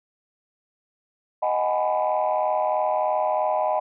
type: chord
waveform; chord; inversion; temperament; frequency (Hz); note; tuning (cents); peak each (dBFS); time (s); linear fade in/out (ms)
sine; G# minor seventh; second; just; 623 / 747.5 / 830.6 / 996.7; D#5 / F#5 / G#5 / B5; +2 / +17 / 0 / +16; -23 / -25 / -26 / -27; 1.42-3.8; 10
effects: tanh soft clip ceiling -13 dBFS